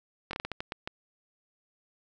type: slowing click train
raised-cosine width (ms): 0.3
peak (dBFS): -18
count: 9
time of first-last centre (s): 0.31-0.875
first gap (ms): 22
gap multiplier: 1.32
effects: none